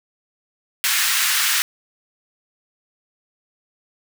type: high-pass noise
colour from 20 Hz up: pink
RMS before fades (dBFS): -19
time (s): 0.84-1.62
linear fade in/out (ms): 0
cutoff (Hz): 1400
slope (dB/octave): 24
effects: none